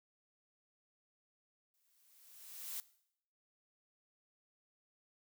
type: noise with exponential growth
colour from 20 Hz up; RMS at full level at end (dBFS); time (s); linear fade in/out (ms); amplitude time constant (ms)
blue; -41; 1.74-2.8; 0; 230
effects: noise-tail reverb RT60 0.7 s tail -19 dB re dry